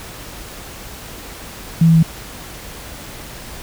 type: tone with pitch steps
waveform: sine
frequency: 164.81 / 163.58 / 162.35 Hz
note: E3 / E3 / E3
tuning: 0 / -13 / -26 cents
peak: -7 dBFS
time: 1.81-2.029 s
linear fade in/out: 5 ms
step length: 73 ms
effects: added 50 Hz sine -41 dBFS peak until 3.62 s + pink hiss -34 dBFS RMS until 3.62 s